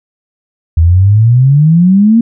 sine exponential sweep, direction up, 79 to 236.2 Hz, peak -3 dBFS, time 0.77-2.21 s, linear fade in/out 5 ms, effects none

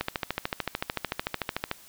click train, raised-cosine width 0.3 ms, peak -11 dBFS, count 24, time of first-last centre 0.01-1.714 s, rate 13.5 Hz, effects white hiss -52 dBFS RMS until 1.88 s

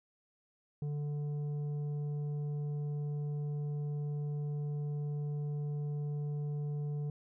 sine tone with tanh clipping, 146.83 Hz, D3, in tune, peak -35 dBFS, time 0.82-7.1 s, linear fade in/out 2 ms, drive 7 dB, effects none

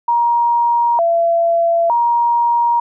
sine tone with vibrato, 799 Hz, G5, 33 cents sharp, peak -11 dBFS, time 0.08-2.8 s, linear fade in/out 5 ms, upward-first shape square, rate 0.55 Hz, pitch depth 290 cents each way, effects none

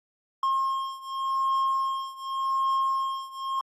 triangle beating tone pair, 1072 / 1072.87 Hz, C6 / C6, +42 / +43 cents, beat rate 0.87 Hz, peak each -25 / -27 dBFS, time 0.43-3.61 s, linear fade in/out 2 ms, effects AAC 48 kbps

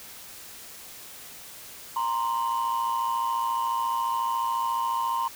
sine tone pair together, 932.3 / 1046.5 Hz, A#5 / C6, 0 / 0 cents, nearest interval major second, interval 200 cents, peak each -25 dBFS, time 1.96-5.28 s, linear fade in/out 5 ms, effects tanh soft clip ceiling -21 dBFS + white hiss -44 dBFS RMS until 5.35 s

